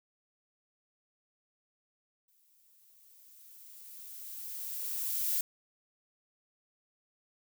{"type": "noise with exponential growth", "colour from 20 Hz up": "violet", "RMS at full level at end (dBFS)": -30, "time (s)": [2.28, 5.41], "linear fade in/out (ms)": 2, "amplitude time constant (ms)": 680, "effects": []}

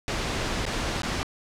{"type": "noise with dropouts", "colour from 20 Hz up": "pink", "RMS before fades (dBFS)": -28, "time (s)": [0.08, 1.23], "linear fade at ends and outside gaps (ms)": 0, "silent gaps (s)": [[0.654, 0.664], [1.019, 1.033]], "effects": ["low-pass 6000 Hz 12 dB/octave"]}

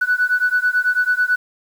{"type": "beating tone pair", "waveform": "sine", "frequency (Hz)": [1480, 1489.1], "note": ["F#6", "F#6"], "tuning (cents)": [0, 11], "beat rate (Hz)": 9.1, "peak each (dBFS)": -17, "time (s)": [0.01, 1.36], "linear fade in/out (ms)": 10, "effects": ["tanh soft clip ceiling -8 dBFS", "7-bit"]}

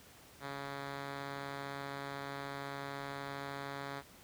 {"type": "tone with low-pass filter", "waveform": "5% pulse", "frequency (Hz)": 139.5, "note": "C#3", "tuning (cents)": 11, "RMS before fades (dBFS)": -43, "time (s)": [0.4, 4.03], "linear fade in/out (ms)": 50, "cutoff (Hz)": 3400, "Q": 1.1, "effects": ["pink hiss -58 dBFS RMS until 4.23 s", "high-pass 60 Hz 12 dB/octave"]}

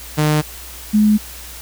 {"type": "tone pair in turn", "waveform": ["sawtooth", "sine"], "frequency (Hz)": [151.9, 211.9], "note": ["D#3", "G#3"], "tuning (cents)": [-41, 35], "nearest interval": "tritone", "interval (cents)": 576, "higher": "second", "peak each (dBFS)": -9, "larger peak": "neither", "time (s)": [[0.17, 0.42], [0.93, 1.18]], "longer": "neither", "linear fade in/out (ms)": 20, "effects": ["added 60 Hz sine -37 dBFS peak until 1.61 s", "white hiss -35 dBFS RMS until 1.61 s"]}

